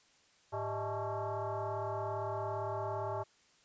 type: tone with frequency modulation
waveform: sine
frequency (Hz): 106.2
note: G#2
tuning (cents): +39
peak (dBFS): -34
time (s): 0.52-3.24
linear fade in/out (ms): 20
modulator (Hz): 250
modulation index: 3.9
effects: white hiss -67 dBFS RMS until 3.64 s + resampled to 16000 Hz